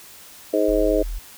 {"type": "harmonic tone", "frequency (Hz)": 105, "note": "G#2", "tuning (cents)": 19, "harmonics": [3, 4, 5, 6], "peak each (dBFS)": [-22, -22, -22, -22], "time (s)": [0.53, 1.03], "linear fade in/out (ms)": 10}
{"type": "tone", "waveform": "sine", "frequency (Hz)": 40.88, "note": "E1", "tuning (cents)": -14, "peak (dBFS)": -25, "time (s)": [0.68, 1.19], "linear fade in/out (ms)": 10}
{"effects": ["white hiss -44 dBFS RMS until 1.37 s"]}